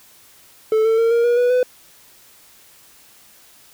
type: tone with pitch steps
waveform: triangle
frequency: 437.6 / 447.6 / 457.8 / 468.2 / 478.9 / 489.8 / 500.9 Hz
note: A4 / A4 / A#4 / A#4 / A#4 / B4 / B4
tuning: -9 / +30 / -31 / +8 / +47 / -14 / +24 cents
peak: -11 dBFS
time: 0.72-1.63 s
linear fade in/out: 2 ms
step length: 130 ms
effects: white hiss -49 dBFS RMS until 3.73 s